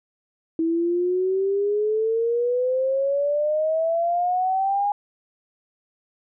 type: exponential sweep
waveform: sine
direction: up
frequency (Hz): 323.6 to 824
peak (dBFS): -19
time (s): 0.59-4.92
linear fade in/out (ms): 2
effects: none